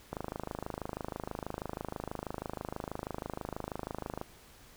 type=click train; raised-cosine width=1 ms; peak=-22 dBFS; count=108; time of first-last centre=0.13-4.214 s; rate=26.2 Hz; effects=pink hiss -57 dBFS RMS until 4.76 s